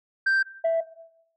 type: tone pair in turn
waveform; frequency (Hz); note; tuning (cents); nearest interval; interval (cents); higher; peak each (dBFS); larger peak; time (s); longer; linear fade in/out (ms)
sine; 1568 / 659.3; G6 / E5; 0 / 0; octave + minor third; 1500; first; -16 / -17; first; 0.26-0.43 / 0.64-0.81; neither; 10
effects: noise-tail reverb RT60 0.8 s tail -17 dB re dry + tanh soft clip ceiling -18 dBFS